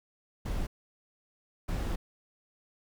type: noise bursts at uneven times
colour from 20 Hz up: brown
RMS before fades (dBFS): -32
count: 2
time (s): 0.45-0.67 / 1.68-1.96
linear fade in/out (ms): 10
effects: none